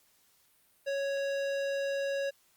sine tone with hard clipping, 554.4 Hz, C#5, in tune, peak -32 dBFS, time 0.86-2.31 s, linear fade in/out 20 ms, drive 16 dB, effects white hiss -67 dBFS RMS until 2.56 s + Opus 48 kbps

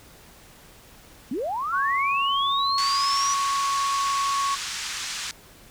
sine linear sweep, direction up, 211.4 to 5920 Hz, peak -25 dBFS, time 1.31-3.34 s, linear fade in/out 5 ms
sine tone, 1108.7 Hz, C#6, in tune, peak -22 dBFS, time 1.72-4.56 s, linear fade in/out 20 ms
white band-pass noise, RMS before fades -32 dBFS, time 2.78-5.31 s, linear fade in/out 0 ms, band 1100 to 7100 Hz, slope 24 dB/octave
effects pink hiss -50 dBFS RMS until 5.7 s

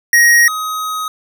square tone pair in turn, 1884 / 1259.9 Hz, A#6 / D#6, +18 / +21 cents, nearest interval perfect fifth, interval 697 cents, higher first, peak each -7 / -19 dBFS, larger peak first, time 0.13-0.48 / 0.48-1.08 s, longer second, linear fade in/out 2 ms, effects none

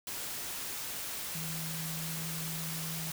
sine tone in noise, 161.4 Hz, E3, 36 cents flat, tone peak -39 dBFS, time 1.35-3.11 s, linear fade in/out 2 ms, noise white, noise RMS -39 dBFS, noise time 0.07-3.12 s, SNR -3 dB, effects none

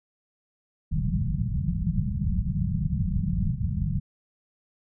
white low-pass noise, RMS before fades -26 dBFS, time 0.91-4 s, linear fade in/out 20 ms, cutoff 200 Hz, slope 96 dB/octave, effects none

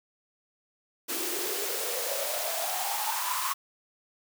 white noise with high-pass filter sweep, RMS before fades -31 dBFS, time 1.08-3.54 s, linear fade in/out 20 ms, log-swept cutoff 320 to 1100 Hz, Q 9.7, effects none

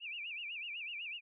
sine tone with vibrato, 2585 Hz, E7, 34 cents flat, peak -40 dBFS, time 0-1.21 s, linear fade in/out 50 ms, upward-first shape sine, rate 8 Hz, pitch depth 190 cents each way, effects none

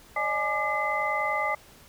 sine tone cluster, 563 / 613 / 840 / 1193 / 2043 Hz, C#5 / D#5 / G#5 / D6 / C7, +27 / -26 / +19 / +27 / -42 cents, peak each -37 / -33 / -30 / -30 / -29 dBFS, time 0.16-1.55 s, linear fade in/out 5 ms, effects pink hiss -53 dBFS RMS until 1.88 s

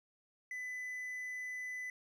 triangle tone, 2002 Hz, B6, 23 cents sharp, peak -38 dBFS, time 0.51-1.9 s, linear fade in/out 2 ms, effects none

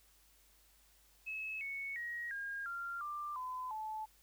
sine tone with pitch steps, 2587 / 2213 / 1893.8 / 1620.3 / 1386.3 / 1186.1 / 1014.9 / 868.3 Hz, E7 / C#7 / A#6 / G#6 / F6 / D6 / B5 / A5, -33 / -3 / +27 / -43 / -13 / +17 / +47 / -23 cents, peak -39 dBFS, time 1.26-4.06 s, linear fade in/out 20 ms, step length 350 ms, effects added 50 Hz sine -70 dBFS peak until 4.22 s + white hiss -68 dBFS RMS until 4.22 s

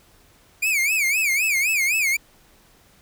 45% pulse tone with vibrato, 2349 Hz, D7, in tune, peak -18 dBFS, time 0.62-2.17 s, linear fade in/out 10 ms, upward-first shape sine, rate 3.9 Hz, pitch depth 190 cents each way, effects pink hiss -55 dBFS RMS until 3.01 s

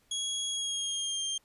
25% pulse tone with pitch glide, 3319 to 3186 Hz, G#7 to G7, -2 to +27 cents, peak -27 dBFS, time 0.11-1.38 s, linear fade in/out 5 ms, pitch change -71 cents, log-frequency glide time 0.49-1.24 s, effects pink hiss -68 dBFS RMS until 1.44 s + resampled to 32000 Hz

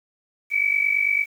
sine tone pair together, 2264 / 2313 Hz, C#7 / D7, +36 / -27 cents, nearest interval unison, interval 37 cents, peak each -21 dBFS, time 0.5-1.26 s, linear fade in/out 50 ms, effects 8-bit

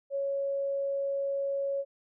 sine tone, 554.4 Hz, C#5, in tune, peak -28 dBFS, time 0.1-1.85 s, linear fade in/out 50 ms, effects none

